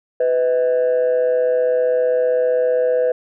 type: tone pair together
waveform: sine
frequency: 500 / 635.4 Hz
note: B4 / D#5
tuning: +21 / +36 cents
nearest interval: major third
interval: 415 cents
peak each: -13 / -19 dBFS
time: 0.2-3.12 s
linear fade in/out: 5 ms
effects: tanh soft clip ceiling -11 dBFS